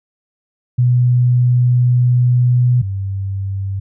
sine tone pair in turn, 123.5 / 97.43 Hz, B2 / G2, 0 / -10 cents, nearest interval major third, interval 410 cents, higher first, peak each -9 / -18 dBFS, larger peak first, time 0.78-2.82 / 2.82-3.8 s, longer first, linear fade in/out 10 ms, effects none

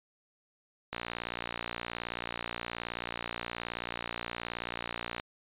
click train, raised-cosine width 0.3 ms, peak -18 dBFS, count 252, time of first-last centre 0.93-5.199 s, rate 58.8 Hz, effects resampled to 8000 Hz

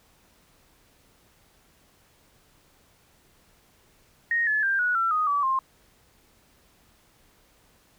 sine tone with pitch steps, 1864.7 / 1719.8 / 1586.2 / 1463 / 1349.4 / 1244.5 / 1147.9 / 1058.7 Hz, A#6 / A6 / G6 / F#6 / E6 / D#6 / D6 / C6, 0 / -40 / +20 / -20 / +40 / 0 / -40 / +20 cents, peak -21 dBFS, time 4.31-5.59 s, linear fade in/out 2 ms, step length 160 ms, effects pink hiss -61 dBFS RMS until 7.98 s

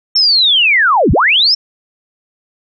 sine linear two-way sweep, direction down then up, 5450 to 37.52 to 5450 Hz, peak -7 dBFS, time 0.15-1.55 s, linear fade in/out 10 ms, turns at 1.12 s, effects none

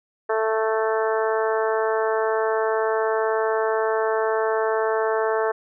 harmonic tone, 220.5 Hz, A3, 4 cents sharp, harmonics 2 / 3 / 4 / 5 / 6 / 7 / 8, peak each -22 / -26 / -28 / -30 / -32 / -33 / -34 dBFS, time 0.29-5.52 s, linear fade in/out 10 ms, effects none

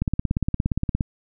click train, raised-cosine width 5 ms, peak -9 dBFS, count 18, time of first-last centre 0.02-1.008 s, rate 17.2 Hz, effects none

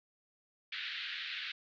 white band-pass noise, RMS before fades -41 dBFS, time 0.72-1.52 s, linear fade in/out 5 ms, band 1500 to 4000 Hz, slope 48 dB/octave, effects none

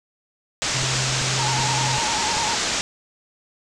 white low-pass noise, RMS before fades -24 dBFS, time 0.62-2.81 s, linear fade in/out 0 ms, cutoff 7500 Hz, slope 48 dB/octave
triangle tone, 130 Hz, C3, 11 cents flat, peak -23 dBFS, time 0.74-1.98 s, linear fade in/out 10 ms
click train, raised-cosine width 3 ms, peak -19 dBFS, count 5, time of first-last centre 0.83-2.368 s, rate 2.6 Hz
triangle tone with vibrato, 889 Hz, A5, 18 cents sharp, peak -23 dBFS, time 1.38-2.56 s, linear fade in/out 20 ms, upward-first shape square, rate 10 Hz, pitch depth 73 cents each way
effects none

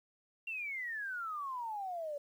sine exponential sweep, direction down, 2764 to 565 Hz, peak -37 dBFS, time 0.47-2.18 s, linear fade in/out 5 ms, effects 11-bit

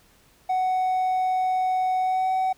triangle tone with pitch glide, 744 to 753.1 Hz, F#5 to F#5, +9 to +30 cents, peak -18 dBFS, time 0.49-2.53 s, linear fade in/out 10 ms, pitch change +21 cents, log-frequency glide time 2-2.3 s, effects tanh soft clip ceiling -14 dBFS + pink hiss -58 dBFS RMS until 2.57 s

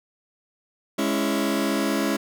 sawtooth chord, C# minor, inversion second, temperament just, 207.9 / 277.2 / 332.6 Hz, G#3 / C#4 / E4, +2 / 0 / +16 cents, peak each -22 / -21 / -23 dBFS, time 0.98-2.17 s, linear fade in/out 10 ms, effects none

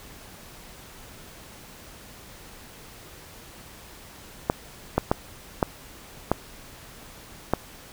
clicks, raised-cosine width 1 ms, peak -5 dBFS, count 6, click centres 4.499 / 4.98 / 5.115 / 5.628 / 6.316 / 7.536 s, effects pink hiss -46 dBFS RMS until 7.92 s

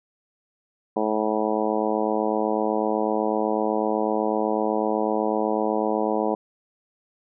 harmonic tone, 108 Hz, A2, 32 cents flat, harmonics 2 / 3 / 4 / 5 / 6 / 7 / 8 / 9, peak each -29 / -28 / -27 / -28 / -30 / -29 / -33 / -32 dBFS, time 0.96-6.35 s, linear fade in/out 5 ms, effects none

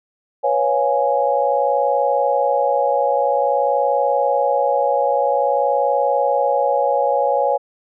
sine chord, C# dominant seventh, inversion third, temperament equal, 493.9 / 554.4 / 698.5 / 830.6 Hz, B4 / C#5 / E#5 / G#5, 0 / 0 / 0 / 0 cents, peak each -22 / -18 / -23 / -19 dBFS, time 0.43-7.58 s, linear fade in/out 20 ms, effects none

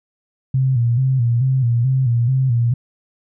sine tone with vibrato, 124.8 Hz, B2, 19 cents sharp, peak -13 dBFS, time 0.54-2.74 s, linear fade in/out 5 ms, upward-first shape square, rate 2.3 Hz, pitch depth 94 cents each way, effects none

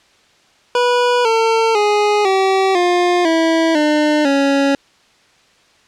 25% pulse tone with pitch steps, 489.2 / 451.2 / 416.1 / 383.8 / 354 / 326.5 / 301.1 / 277.7 Hz, B4 / A4 / G#4 / G4 / F4 / E4 / D4 / C#4, -16 / +44 / +3 / -37 / +23 / -17 / +43 / +3 cents, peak -8 dBFS, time 0.75-4.75 s, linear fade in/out 2 ms, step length 500 ms, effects white hiss -52 dBFS RMS until 5.87 s + low-pass 5000 Hz 12 dB/octave

